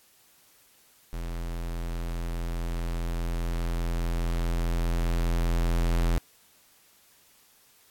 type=tone with level ramp; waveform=square; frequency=42.42 Hz; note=F1; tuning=50 cents flat; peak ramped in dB=-32 to -22 dBFS; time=1.13-6.18 s; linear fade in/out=0 ms; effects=white hiss -60 dBFS RMS until 7.9 s + AAC 64 kbps